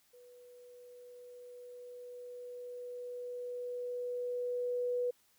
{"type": "tone with level ramp", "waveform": "sine", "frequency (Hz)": 491.2, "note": "B4", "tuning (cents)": -9, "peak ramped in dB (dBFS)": [-55, -30], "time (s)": [0.13, 5.11], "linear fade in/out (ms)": 10, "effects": ["white hiss -70 dBFS RMS until 5.38 s"]}